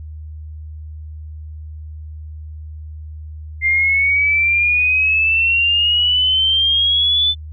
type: exponential sweep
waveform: sine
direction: up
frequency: 2093 to 3521 Hz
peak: -12 dBFS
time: 3.61-7.35 s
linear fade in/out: 50 ms
effects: added 77 Hz sine -29 dBFS peak until 7.52 s